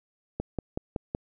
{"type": "click train", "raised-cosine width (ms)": 2, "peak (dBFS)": -16, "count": 5, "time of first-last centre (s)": [0.4, 1.149], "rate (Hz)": 5.34, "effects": []}